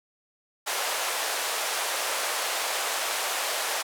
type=band-pass noise; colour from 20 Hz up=pink; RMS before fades=-29 dBFS; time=0.66-3.83 s; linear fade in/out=20 ms; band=540 to 13000 Hz; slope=24 dB/octave; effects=none